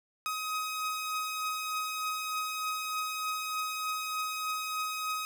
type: beating tone pair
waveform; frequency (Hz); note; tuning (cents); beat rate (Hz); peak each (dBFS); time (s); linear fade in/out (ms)
sawtooth; 1259 / 1262.3; D#6 / D#6; +20 / +25; 3.3; -38 / -29; 0.26-5.25; 0
effects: none